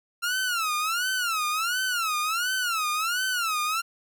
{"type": "tone with vibrato", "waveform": "sawtooth", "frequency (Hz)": 1363, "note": "F6", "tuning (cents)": -43, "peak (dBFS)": -21, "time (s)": [0.22, 3.82], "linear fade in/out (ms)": 20, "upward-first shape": "sine", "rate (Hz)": 1.4, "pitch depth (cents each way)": 200, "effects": []}